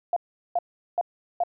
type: tone bursts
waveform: sine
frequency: 698.5 Hz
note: F5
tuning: in tune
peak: -20 dBFS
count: 4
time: 0.13-1.436 s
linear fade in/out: 2 ms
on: 34 ms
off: 390 ms
effects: none